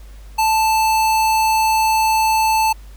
square tone, 880 Hz, A5, in tune, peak -14 dBFS, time 0.38-2.73 s, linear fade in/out 10 ms, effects added 50 Hz sine -35 dBFS peak until 2.96 s + pink hiss -50 dBFS RMS until 2.96 s

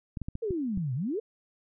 clicks, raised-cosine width 5 ms, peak -22 dBFS, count 6, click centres 0.172 / 0.217 / 0.285 / 0.354 / 0.507 / 0.775 s
sine exponential two-way sweep, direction down then up, 477.4 to 119.2 to 477.4 Hz, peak -28 dBFS, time 0.42-1.2 s, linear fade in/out 10 ms, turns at 0.94 s
effects none

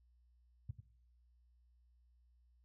sine tone with echo, 103.83 Hz, G#2, in tune, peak -37 dBFS, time 0.69-0.71 s, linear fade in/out 5 ms, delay 95 ms, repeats 1, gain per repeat -10 dB, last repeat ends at 0.805 s, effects noise-tail reverb RT60 0.6 s tail -18 dB re dry + added 60 Hz sine -67 dBFS peak until 2.64 s

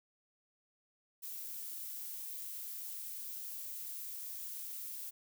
violet noise, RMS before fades -44 dBFS, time 1.22-5.11 s, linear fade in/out 20 ms, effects none

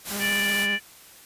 white noise, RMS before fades -31 dBFS, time 0.04-0.68 s, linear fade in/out 50 ms
sawtooth tone with vibrato, 202.7 Hz, G#3, 42 cents flat, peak -27 dBFS, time 0.09-0.79 s, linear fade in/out 50 ms, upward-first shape square, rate 15 Hz, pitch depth 22 cents each way
harmonic tone, 587.3 Hz, D5, in tune, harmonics 3 / 4 / 5, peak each -25 / -27 / -29 dBFS, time 0.19-0.8 s, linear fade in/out 50 ms
effects white hiss -49 dBFS RMS until 1.25 s + resampled to 32000 Hz

